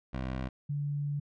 15% pulse / sine tone pair in turn, 64.5 / 144.55 Hz, C2 / D3, -24 / -27 cents, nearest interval octave + major second, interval 1397 cents, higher second, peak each -27 / -30 dBFS, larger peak first, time 0.13-0.49 / 0.69-1.2 s, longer second, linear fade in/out 10 ms, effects low-pass 3000 Hz 12 dB/octave

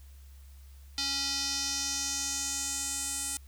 square tone with band-pass filter sweep, 277.2 Hz, C#4, in tune, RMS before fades -33 dBFS, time 0.98-3.37 s, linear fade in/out 0 ms, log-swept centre 4700 to 8500 Hz, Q 3.3, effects added 68 Hz sine -48 dBFS peak until 3.47 s + white hiss -63 dBFS RMS until 3.47 s

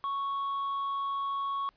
triangle tone with quantisation, 1108.7 Hz, C#6, in tune, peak -28 dBFS, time 0.04-1.69 s, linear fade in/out 0 ms, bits 8, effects pink hiss -69 dBFS RMS until 1.76 s + resampled to 11025 Hz

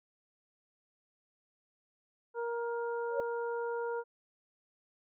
harmonic tone, 469.9 Hz, A#4, 14 cents sharp, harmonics 1 / 2 / 3, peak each -34 / -40 / -44 dBFS, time 2.34-4.04 s, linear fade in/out 50 ms
sine tone with exponential growth, 554 Hz, C#5, 1 cent flat, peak -26 dBFS, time 3.06-3.2 s, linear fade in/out 0 ms, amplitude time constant 30 ms
effects none

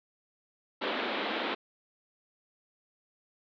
pink band-pass noise, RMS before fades -33 dBFS, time 0.81-1.55 s, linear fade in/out 10 ms, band 230 to 3900 Hz, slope 48 dB/octave, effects none

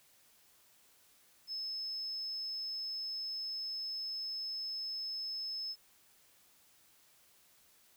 sine tone, 5210 Hz, E8, 21 cents flat, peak -37 dBFS, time 1.47-5.76 s, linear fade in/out 50 ms, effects white hiss -66 dBFS RMS until 7.96 s

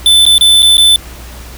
square tone with dropouts, 3520 Hz, A7, in tune, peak -4 dBFS, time 0.06-0.96 s, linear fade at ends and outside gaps 1 ms, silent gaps 0.253-0.264 / 0.381-0.41 / 0.622-0.628 / 0.77-0.78 s, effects added 60 Hz sine -28 dBFS peak until 1.57 s + pink hiss -33 dBFS RMS until 1.57 s

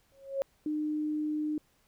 sine tone with exponential growth, 546 Hz, C#5, 26 cents flat, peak -24 dBFS, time 0.12-0.42 s, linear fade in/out 0 ms, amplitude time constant 65 ms
sine tone, 303.6 Hz, D#4, 42 cents flat, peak -29 dBFS, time 0.66-1.58 s, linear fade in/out 2 ms
effects pink hiss -69 dBFS RMS until 1.87 s

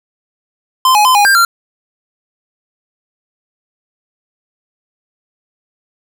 square tone with pitch steps, 1035 / 839 / 1025 / 821 / 1591 / 1377 Hz, C6 / G#5 / C6 / G#5 / G6 / F6, -19 / +17 / -36 / -20 / +25 / -25 cents, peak -7 dBFS, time 0.85-1.45 s, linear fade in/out 2 ms, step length 100 ms, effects none

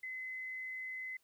sine tone, 2038 Hz, C7, 46 cents flat, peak -40 dBFS, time 0.03-1.17 s, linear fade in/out 5 ms, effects white hiss -75 dBFS RMS until 1.23 s

